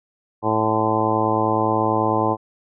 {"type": "harmonic tone with a mistuned harmonic", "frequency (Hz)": 109.4, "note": "A2", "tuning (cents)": -9, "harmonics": [1, 2, 3, 4, 5, 6, 7, 8, 9], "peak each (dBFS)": [-27, -28, -24, -26, -26, -29, -25, -24, -24], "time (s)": [0.42, 2.37], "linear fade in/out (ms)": 50, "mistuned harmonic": 9, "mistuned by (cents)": 71, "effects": []}